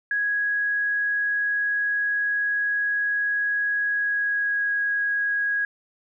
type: tone with pitch glide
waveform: sine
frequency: 1661.2 to 1651.6 Hz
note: G#6 to G#6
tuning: 0 to -10 cents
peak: -21 dBFS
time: 0.11-5.65 s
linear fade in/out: 2 ms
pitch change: -10 cents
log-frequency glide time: 3.84-4.68 s
effects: none